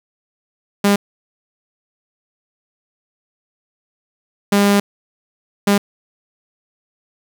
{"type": "tone bursts at uneven times", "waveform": "sawtooth", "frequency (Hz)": 201.9, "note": "G#3", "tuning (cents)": -49, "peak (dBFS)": -7, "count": 3, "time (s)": [[0.84, 0.96], [4.52, 4.8], [5.67, 5.78]], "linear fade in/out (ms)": 5, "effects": ["7-bit"]}